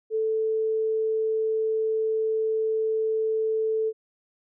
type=tone; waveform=sine; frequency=440 Hz; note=A4; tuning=in tune; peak=-22 dBFS; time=0.1-3.93 s; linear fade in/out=50 ms; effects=none